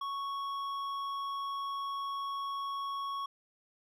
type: tone with hard clipping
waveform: triangle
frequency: 1108.7 Hz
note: C#6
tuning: in tune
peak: -36 dBFS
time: 0.01-3.26 s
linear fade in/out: 5 ms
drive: 11 dB
effects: none